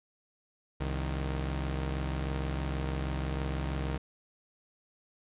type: tone pair together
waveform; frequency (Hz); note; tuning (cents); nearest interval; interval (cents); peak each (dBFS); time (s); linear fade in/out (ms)
sawtooth; 66.3 / 155.34; C2 / D#3; +23 / -2; octave + minor third; 1475; -28 / -33; 0.8-3.98; 10
effects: resampled to 8000 Hz